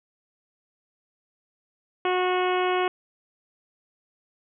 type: harmonic tone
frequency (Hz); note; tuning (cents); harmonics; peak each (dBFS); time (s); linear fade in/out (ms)
365.2; F#4; -23; 1 / 2 / 3 / 4 / 5 / 6 / 7 / 8 / 9; -24 / -27 / -29 / -34 / -38 / -35 / -36 / -37 / -43; 2.05-2.88; 2
effects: none